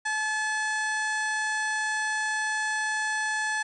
harmonic tone with a mistuned harmonic, 862 Hz, A5, 36 cents flat, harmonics 1 / 2 / 3 / 4 / 5 / 6 / 7 / 8 / 9 / 10, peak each -32 / -27 / -43 / -44 / -42 / -49 / -42 / -45 / -47 / -42 dBFS, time 0.05-3.63 s, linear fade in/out 10 ms, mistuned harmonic 8, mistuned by +75 cents, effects none

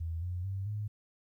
sine tone with pitch steps, 82.41 / 89.35 / 96.88 / 105.04 Hz, E2 / F2 / G2 / G#2, 0 / +40 / -20 / +20 cents, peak -33 dBFS, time 0-0.88 s, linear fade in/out 10 ms, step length 220 ms, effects 12-bit

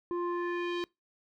square tone with low-pass filter sweep, 349.2 Hz, F4, in tune, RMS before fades -33 dBFS, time 0.11-0.84 s, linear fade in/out 0 ms, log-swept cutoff 790 to 3900 Hz, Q 2.1, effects noise-tail reverb RT60 0.2 s tail -24 dB re dry

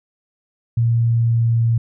sine tone with pitch glide, 116.54 to 115.53 Hz, A#2 to A#2, 0 to -15 cents, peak -13 dBFS, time 0.77-1.78 s, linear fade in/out 5 ms, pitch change -15 cents, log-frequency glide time 0.98-1.65 s, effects none

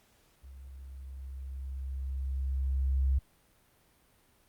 sine tone with level ramp, 66.6 Hz, C2, 31 cents sharp, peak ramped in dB -46 to -23 dBFS, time 0.43-3.19 s, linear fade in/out 10 ms, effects pink hiss -66 dBFS RMS until 4.48 s + Opus 48 kbps

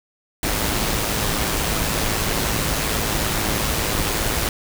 pink noise with amplitude modulation, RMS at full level -20 dBFS, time 0.43-4.49 s, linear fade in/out 2 ms, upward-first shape sine, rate 108 Hz, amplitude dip 40%, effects none

